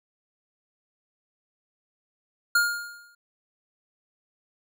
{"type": "tone with exponential decay", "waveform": "square", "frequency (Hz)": 1415, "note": "F6", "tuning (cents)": 22, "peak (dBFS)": -17, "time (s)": [2.55, 3.15], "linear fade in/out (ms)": 5, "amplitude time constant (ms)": 130, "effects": []}